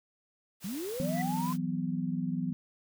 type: noise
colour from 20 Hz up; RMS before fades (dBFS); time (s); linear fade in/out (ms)
white; -45; 0.6-1.58; 50
type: linear sweep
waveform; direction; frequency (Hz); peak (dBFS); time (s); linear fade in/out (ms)
sine; up; 169.5 to 1046.5; -34; 0.64-1.53; 5
type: chord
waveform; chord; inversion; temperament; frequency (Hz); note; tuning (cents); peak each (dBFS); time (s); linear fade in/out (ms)
sine; E suspended second; none; equal with one note detuned; 164.81 / 185 / 250.1; E3 / F#3 / B3; 0 / 0 / +22; -34; 1-2.53; 0
type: tone with exponential growth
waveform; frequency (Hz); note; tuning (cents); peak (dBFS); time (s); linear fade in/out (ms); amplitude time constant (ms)
triangle; 1975.5; B6; 0; -32; 1.05-1.22; 5; 35
effects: none